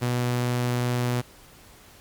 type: tone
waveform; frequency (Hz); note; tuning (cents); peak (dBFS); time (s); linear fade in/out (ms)
sawtooth; 122.6; B2; -12; -19; 0.01-1.22; 20
effects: pink hiss -51 dBFS RMS until 2 s + Opus 48 kbps